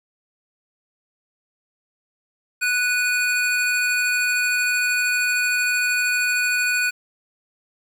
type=tone pair together; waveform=square; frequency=1480 / 2471 Hz; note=F#6 / D#7; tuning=0 / -13 cents; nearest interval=major sixth; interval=887 cents; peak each=-22 dBFS; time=2.61-6.91 s; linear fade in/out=20 ms; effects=low-pass 12000 Hz 12 dB/octave + 8-bit